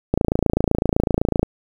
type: click train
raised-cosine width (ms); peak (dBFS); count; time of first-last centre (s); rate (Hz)
2; -3; 37; 0.14-1.43; 27.9
effects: 7-bit